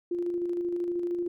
sine tone with tremolo, 349.2 Hz, F4, in tune, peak -26 dBFS, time 0.11-1.28 s, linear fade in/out 5 ms, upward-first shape square, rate 13 Hz, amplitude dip 30%, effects none

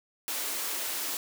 white high-pass noise, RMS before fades -33 dBFS, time 0.28-1.17 s, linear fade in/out 0 ms, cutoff 250 Hz, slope 48 dB/octave, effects none

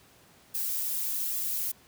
violet noise with flanger, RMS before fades -31 dBFS, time 0.54-1.72 s, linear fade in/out 10 ms, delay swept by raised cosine 1.3 to 5.9 ms, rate 1.2 Hz, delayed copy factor -1, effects pink hiss -58 dBFS RMS until 1.87 s + high-pass 80 Hz 12 dB/octave

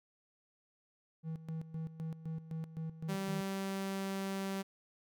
triangle tone with tremolo, 160.8 Hz, E3, 43 cents flat, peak -35 dBFS, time 1.23-3.44 s, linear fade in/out 50 ms, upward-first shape square, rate 3.9 Hz, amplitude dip 75%
sawtooth tone, 194.1 Hz, G3, 17 cents flat, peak -32 dBFS, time 3.08-4.63 s, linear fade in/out 20 ms
effects none

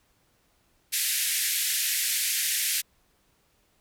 white band-pass noise, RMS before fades -27 dBFS, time 0.92-2.82 s, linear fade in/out 20 ms, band 1700 to 14000 Hz, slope 48 dB/octave, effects pink hiss -67 dBFS RMS until 3.8 s

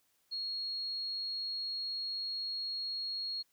sine tone, 4299 Hz, C8, 46 cents sharp, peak -35 dBFS, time 0.31-3.43 s, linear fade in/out 20 ms, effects white hiss -74 dBFS RMS until 3.52 s

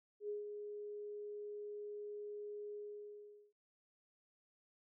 sine tone with ADSR envelope, 415.3 Hz, G#4, in tune, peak -38 dBFS, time 0.2-3.53 s, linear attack 90 ms, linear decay 150 ms, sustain -6 dB, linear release 780 ms, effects none

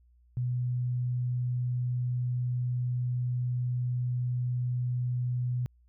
sine tone, 123.8 Hz, B2, 5 cents sharp, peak -27 dBFS, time 0.37-5.66 s, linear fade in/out 0 ms, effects added 60 Hz sine -59 dBFS peak until 5.88 s

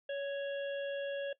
harmonic tone with a mistuned harmonic, 554.4 Hz, C#5, in tune, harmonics 1 / 3 / 5 / 6, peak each -35 / -45 / -49 / -51 dBFS, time 0.09-1.33 s, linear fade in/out 5 ms, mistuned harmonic 1, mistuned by +17 cents, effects noise-tail reverb RT60 0.1 s tail -18 dB re dry

